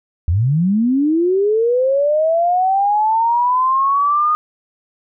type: linear sweep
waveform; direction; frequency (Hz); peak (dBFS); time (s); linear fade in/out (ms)
sine; up; 75.9 to 1234; -12; 0.28-4.35; 0
effects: none